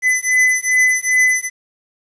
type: beating tone pair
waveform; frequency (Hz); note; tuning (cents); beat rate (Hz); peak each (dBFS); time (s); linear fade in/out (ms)
square; 2011 / 2013.5; B6 / B6; +31 / +33; 2.5; -16; 0.02-1.5; 50
effects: resampled to 22050 Hz + 8-bit